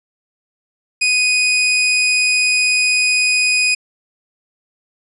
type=tone; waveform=sawtooth; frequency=2489 Hz; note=D#7; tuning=in tune; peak=-9 dBFS; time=1.01-3.75 s; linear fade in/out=10 ms; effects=resampled to 24000 Hz